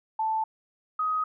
sine tone pair in turn, 880 / 1257.2 Hz, A5 / D#6, 0 / +18 cents, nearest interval tritone, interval 618 cents, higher second, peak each -24 dBFS, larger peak neither, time 0.19-0.44 / 0.99-1.24 s, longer neither, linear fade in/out 5 ms, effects none

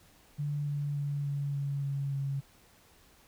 sine tone with pitch steps, 145.9 / 144.56 / 143.23 / 141.91 / 140.6 / 139.31 / 138.03 Hz, D3 / D3 / D3 / C#3 / C#3 / C#3 / C#3, -11 / -27 / -43 / +41 / +25 / +9 / -7 cents, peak -30 dBFS, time 0.38-2.41 s, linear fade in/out 20 ms, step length 290 ms, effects pink hiss -61 dBFS RMS until 3.27 s

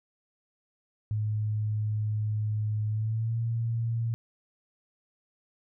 sine tone with pitch glide, 106.9 to 115.24 Hz, A2 to A#2, -49 to -19 cents, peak -26 dBFS, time 1.11-4.14 s, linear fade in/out 0 ms, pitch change +130 cents, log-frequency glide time 2.88-3.38 s, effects none

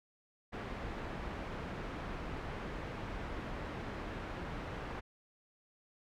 pink low-pass noise, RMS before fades -42 dBFS, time 0.52-5.01 s, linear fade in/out 20 ms, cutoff 2000 Hz, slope 12 dB/octave, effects none

